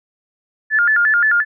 sine tone with vibrato, 1568 Hz, G6, in tune, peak -11 dBFS, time 0.7-1.45 s, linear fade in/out 50 ms, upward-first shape square, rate 5.7 Hz, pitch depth 180 cents each way, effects none

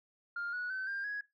sine tone with pitch steps, 1404 / 1465.3 / 1529.3 / 1596.1 / 1665.8 Hz, F6 / F#6 / G6 / G6 / G#6, +9 / -17 / -43 / +31 / +5 cents, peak -34 dBFS, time 0.36-1.21 s, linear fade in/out 5 ms, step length 170 ms, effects noise-tail reverb RT60 0.2 s tail -18 dB re dry + tanh soft clip ceiling -32 dBFS

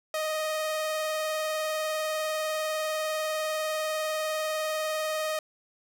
sawtooth tone with vibrato, 622.3 Hz, D#5, in tune, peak -24 dBFS, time 0.14-5.39 s, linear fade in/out 2 ms, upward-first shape sine, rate 20 Hz, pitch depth 25 cents each way, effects none

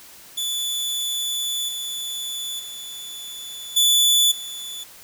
sawtooth tone with level steps, 3470 Hz, A7, 25 cents flat, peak -20 / -24 / -30 / -11 / -28 dBFS, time 0.37-4.84 s, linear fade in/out 10 ms, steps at 1.68 / 2.59 / 3.76 / 4.31 s, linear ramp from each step 10 ms, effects white hiss -45 dBFS RMS until 5.03 s

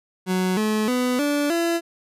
30% pulse tone with pitch steps, 185 / 215 / 249.8 / 290.3 / 337.3 Hz, F#3 / A3 / B3 / D4 / E4, 0 / -40 / +20 / -20 / +40 cents, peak -17 dBFS, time 0.26-1.81 s, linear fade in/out 50 ms, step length 310 ms, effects resampled to 32000 Hz

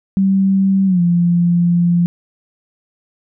sine tone with pitch glide, 193.3 to 173.21 Hz, G3 to F3, -24 to -14 cents, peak -10 dBFS, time 0.17-2.06 s, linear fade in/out 0 ms, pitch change -190 cents, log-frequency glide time 0.86-1.01 s, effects none

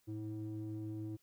triangle ring-modulated tone, 106.3 Hz, G#2, 41 cents sharp, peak -34 dBFS, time 0.07-1.17 s, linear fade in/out 20 ms, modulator 216 Hz, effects tanh soft clip ceiling -31 dBFS + white hiss -75 dBFS RMS until 1.22 s

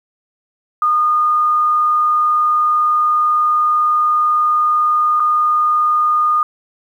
sine tone with dropouts, 1223 Hz, D#6, 30 cents flat, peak -11 dBFS, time 0.82-6.43 s, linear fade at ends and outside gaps 2 ms, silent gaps 5.198-5.202 s, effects 8-bit

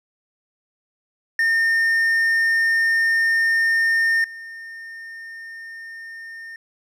triangle tone with level steps, 1820 Hz, A#6, 42 cents flat, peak -14 / -32 dBFS, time 1.39-6.56 s, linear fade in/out 2 ms, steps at 4.24 s, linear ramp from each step 2 ms, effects none

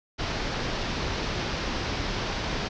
pink low-pass noise, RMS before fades -30 dBFS, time 0.18-2.69 s, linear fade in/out 20 ms, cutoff 5700 Hz, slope 48 dB/octave, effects none

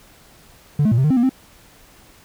triangle tone with pitch steps, 146.3 / 215.5 / 116 / 131.8 / 152.3 / 262.2 / 237.9 / 261.8 Hz, D3 / A3 / A#2 / C3 / D#3 / C4 / A#3 / C4, -6 / -36 / -8 / +13 / -37 / +4 / +35 / +1 cents, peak -10 dBFS, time 0.79-1.294 s, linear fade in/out 5 ms, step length 63 ms, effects tanh soft clip ceiling -7 dBFS + pink hiss -49 dBFS RMS until 2.24 s

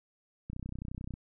click train, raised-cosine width 5 ms, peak -27 dBFS, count 21, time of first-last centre 0.5-1.139 s, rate 31.3 Hz, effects none

